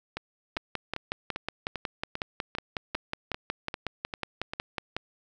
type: two click trains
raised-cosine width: 0.3 ms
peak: -14 / -17 dBFS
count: 25 / 12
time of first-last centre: 0.57-4.966 / 0.17-4.535 s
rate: 5.46 / 2.52 Hz
effects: none